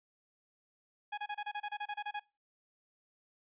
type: tone bursts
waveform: sawtooth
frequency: 830.6 Hz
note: G#5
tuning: in tune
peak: -32 dBFS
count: 13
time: 1.12-2.197 s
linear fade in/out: 10 ms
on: 57 ms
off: 28 ms
effects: noise-tail reverb RT60 0.3 s tail -23 dB re dry + resampled to 8000 Hz